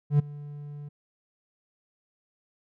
triangle tone with ADSR envelope, 145.9 Hz, D3, 11 cents flat, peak -13 dBFS, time 0.1-0.89 s, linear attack 93 ms, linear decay 10 ms, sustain -22 dB, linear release 10 ms, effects none

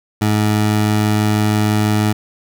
20% pulse tone, 106.1 Hz, G#2, 38 cents sharp, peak -8 dBFS, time 0.21-2.13 s, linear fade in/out 10 ms, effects none

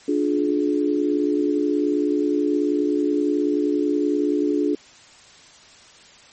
sine chord, D diminished, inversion none, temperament just, 293.7 / 352.4 / 422.9 Hz, D4 / F4 / Ab4, 0 / +16 / +31 cents, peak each -20 / -24 / -24 dBFS, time 0.08-4.75 s, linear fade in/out 5 ms, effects white hiss -48 dBFS RMS until 6.32 s + MP3 32 kbps

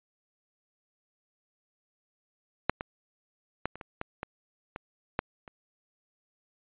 clicks, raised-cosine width 0.5 ms, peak -7 / -18 / -13 / -28 / -26 / -18 / -19 / -22 / -11 / -30 dBFS, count 10, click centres 2.696 / 2.809 / 3.656 / 3.756 / 3.812 / 4.014 / 4.231 / 4.761 / 5.191 / 5.478 s, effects resampled to 8000 Hz

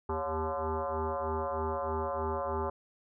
sine tone with frequency modulation, 236.9 Hz, A#3, 28 cents sharp, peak -30 dBFS, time 0.09-2.7 s, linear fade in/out 5 ms, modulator 159 Hz, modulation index 6, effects none

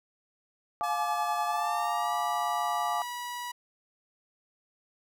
sine chord, D diminished, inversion first, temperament just, 704.8 / 845.8 / 1174.7 Hz, F5 / Ab5 / D6, +16 / +31 / 0 cents, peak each -32 dBFS, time 0.81-3.02 s, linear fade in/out 0 ms
sawtooth tone with pitch glide, 856 to 972 Hz, A5 to B5, -48 to -28 cents, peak -31 dBFS, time 0.83-3.52 s, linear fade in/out 10 ms, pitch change +220 cents, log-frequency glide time 1.47-2.14 s
effects none

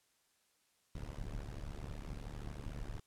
brown noise with amplitude modulation, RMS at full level -40 dBFS, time 0.95-3 s, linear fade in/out 5 ms, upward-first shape sine, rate 73 Hz, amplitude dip 100%, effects white hiss -75 dBFS RMS until 3.06 s + low-pass 11000 Hz 12 dB/octave

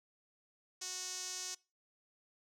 sawtooth tone with band-pass filter, 367.8 Hz, F#4, 10 cents flat, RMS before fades -43 dBFS, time 0.81-1.55 s, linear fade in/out 10 ms, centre 6200 Hz, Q 3.2, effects noise-tail reverb RT60 0.3 s tail -23 dB re dry

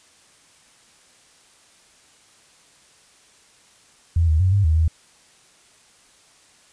sine tone with pitch steps, 83.6 / 78.3 / 93 / 100.2 / 78.9 / 80.4 Hz, E2 / D#2 / F#2 / G2 / D#2 / E2, +25 / +11 / +9 / +38 / +25 / -43 cents, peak -14 dBFS, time 4.16-4.88 s, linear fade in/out 5 ms, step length 120 ms, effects white hiss -54 dBFS RMS until 6.72 s + resampled to 22050 Hz

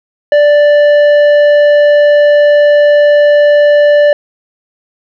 sine tone with tanh clipping, 587 Hz, D5, 1 cent flat, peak -5 dBFS, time 0.32-4.13 s, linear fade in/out 2 ms, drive 9 dB, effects none

